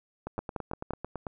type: two click trains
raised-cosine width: 1 ms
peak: -18 / -21 dBFS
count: 4 / 10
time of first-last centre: 0.39-0.907 / 0.27-1.268 s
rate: 5.8 / 9.02 Hz
effects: none